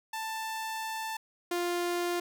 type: tone pair in turn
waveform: sawtooth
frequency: 885 / 349.9 Hz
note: A5 / F4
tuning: +10 / +3 cents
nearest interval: octave + major third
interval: 1607 cents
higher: first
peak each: -30 / -25 dBFS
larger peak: second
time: 0.13-1.17 / 1.51-2.2 s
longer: first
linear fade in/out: 5 ms
effects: none